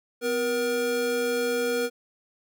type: tone pair together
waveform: square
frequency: 252.2 / 476.1 Hz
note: B3 / A#4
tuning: +36 / +37 cents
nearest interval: major seventh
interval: 1101 cents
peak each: -33 / -25 dBFS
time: 0.21-1.9 s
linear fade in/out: 50 ms
effects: none